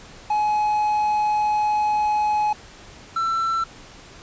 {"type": "tone pair in turn", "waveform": "triangle", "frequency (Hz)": [844, 1339.8], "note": ["G#5", "E6"], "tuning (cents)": [28, 28], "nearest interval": "minor sixth", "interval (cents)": 800, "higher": "second", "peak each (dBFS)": [-16, -18], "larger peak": "first", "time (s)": [[0.3, 2.53], [3.16, 3.64]], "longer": "first", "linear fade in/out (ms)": 5, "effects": ["pink hiss -44 dBFS RMS until 4.22 s", "resampled to 16000 Hz"]}